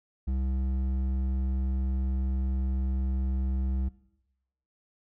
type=tone with hard clipping; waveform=triangle; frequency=65.41 Hz; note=C2; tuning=in tune; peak=-28 dBFS; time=0.27-3.89 s; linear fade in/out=10 ms; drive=12 dB; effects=noise-tail reverb RT60 0.9 s tail -20 dB re dry